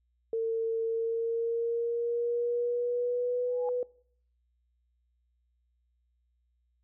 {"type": "tone with pitch glide", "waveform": "sine", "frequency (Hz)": [452.7, 493.7], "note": ["A4", "B4"], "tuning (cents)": [49, -1], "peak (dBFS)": -27, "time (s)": [0.33, 3.83], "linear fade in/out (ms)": 2, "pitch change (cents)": 150, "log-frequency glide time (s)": [0.83, 3.44]}
{"type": "tone with exponential growth", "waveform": "sine", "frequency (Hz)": 830, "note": "G#5", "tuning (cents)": -1, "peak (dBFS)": -33, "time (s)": [3.45, 3.69], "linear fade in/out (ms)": 1, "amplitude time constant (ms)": 51}
{"effects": ["noise-tail reverb RT60 0.6 s tail -23 dB re dry", "added 60 Hz sine -70 dBFS peak until 6.83 s"]}